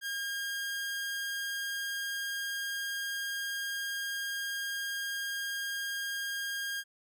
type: tone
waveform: sawtooth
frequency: 1617 Hz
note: G#6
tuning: 47 cents flat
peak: -30 dBFS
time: 0.01-6.84 s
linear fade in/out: 50 ms
effects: none